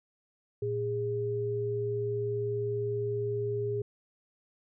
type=tone pair together; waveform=sine; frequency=115.05 / 410 Hz; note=A#2 / G#4; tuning=-22 / -22 cents; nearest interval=octave + minor seventh; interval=2200 cents; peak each=-34 / -30 dBFS; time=0.62-3.82 s; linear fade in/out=5 ms; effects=none